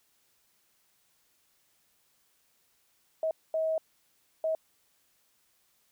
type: tone bursts at uneven times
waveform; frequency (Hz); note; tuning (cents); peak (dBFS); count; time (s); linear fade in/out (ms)
sine; 639; D#5; +46; -26; 3; 3.23-3.31 / 3.54-3.78 / 4.44-4.55; 2
effects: white hiss -70 dBFS RMS until 5.91 s